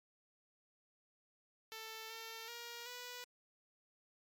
5% pulse tone with pitch steps, 443.5 / 450.9 / 472.5 / 491.1 Hz, A4 / A4 / A#4 / B4, +14 / +42 / +23 / -10 cents, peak -35 dBFS, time 1.72-3.24 s, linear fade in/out 0 ms, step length 380 ms, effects MP3 96 kbps

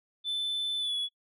sine tone with pitch glide, 3520 to 3390 Hz, A7 to G#7, 0 to +35 cents, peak -26 dBFS, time 0.24-1.09 s, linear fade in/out 50 ms, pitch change -65 cents, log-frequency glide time 0.78-0.95 s, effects noise-tail reverb RT60 0.1 s tail -23 dB re dry + tanh soft clip ceiling -28 dBFS

